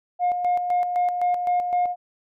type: tone with tremolo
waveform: sine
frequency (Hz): 714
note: F5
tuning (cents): +38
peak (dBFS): -16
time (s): 0.19-1.96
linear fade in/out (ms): 50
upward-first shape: square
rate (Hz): 3.9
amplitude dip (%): 55
effects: tanh soft clip ceiling -16 dBFS